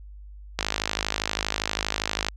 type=click train; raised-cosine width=0.2 ms; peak=-6 dBFS; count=90; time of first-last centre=0.59-2.285 s; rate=52.5 Hz; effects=added 50 Hz sine -40 dBFS peak until 2.36 s